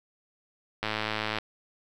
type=click train; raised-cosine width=0.3 ms; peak=-13 dBFS; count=61; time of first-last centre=0.83-1.386 s; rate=108 Hz; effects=9-bit

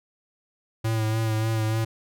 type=tone with vibrato; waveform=square; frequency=110.7 Hz; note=A2; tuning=11 cents sharp; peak=-23 dBFS; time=0.84-1.85 s; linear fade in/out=10 ms; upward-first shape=sine; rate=3.4 Hz; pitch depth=28 cents each way; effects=none

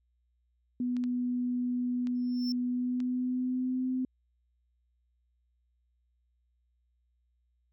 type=tone with pitch glide; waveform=sine; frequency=246.9 to 256.6 Hz; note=B3 to C4; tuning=0 to -34 cents; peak=-28 dBFS; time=0.8-4.05 s; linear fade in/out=2 ms; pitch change=+66 cents; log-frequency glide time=2.64-3.88 s
type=clicks; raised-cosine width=0.2 ms; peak=-31 dBFS; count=4; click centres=0.967 / 1.039 / 2.071 / 3.003 s
type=tone with exponential growth; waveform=triangle; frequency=5360 Hz; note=E8; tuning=28 cents sharp; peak=-32 dBFS; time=2.15-2.52 s; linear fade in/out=2 ms; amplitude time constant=79 ms
effects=added 60 Hz sine -70 dBFS peak until 7.72 s

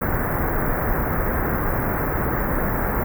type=band-stop noise; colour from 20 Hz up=pink; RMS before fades=-22 dBFS; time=0.01-3.04 s; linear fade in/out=10 ms; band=1900 to 14000 Hz; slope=48 dB/octave; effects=none

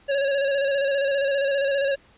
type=tone with vibrato; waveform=square; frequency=554.4 Hz; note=C#5; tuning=in tune; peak=-21 dBFS; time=0.08-1.96 s; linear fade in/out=20 ms; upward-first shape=square; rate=15 Hz; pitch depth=31 cents each way; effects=pink hiss -56 dBFS RMS until 2.17 s + resampled to 8000 Hz

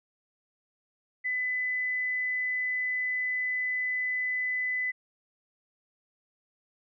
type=tone; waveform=sine; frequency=2005 Hz; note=B6; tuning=26 cents sharp; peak=-27 dBFS; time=1.24-4.92 s; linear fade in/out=20 ms; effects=none

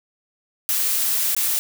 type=noise with dropouts; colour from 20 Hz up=blue; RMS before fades=-21 dBFS; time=0.69-1.59 s; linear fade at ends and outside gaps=0 ms; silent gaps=1.348-1.365 s; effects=none

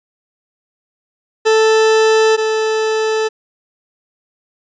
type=tone pair in turn; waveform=40% pulse; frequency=440 / 438 Hz; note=A4 / A4; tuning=0 / -8 cents; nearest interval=unison; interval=8 cents; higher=first; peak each=-8 / -13 dBFS; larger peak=first; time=1.45-2.37 / 2.37-3.29 s; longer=neither; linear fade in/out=20 ms; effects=resampled to 16000 Hz

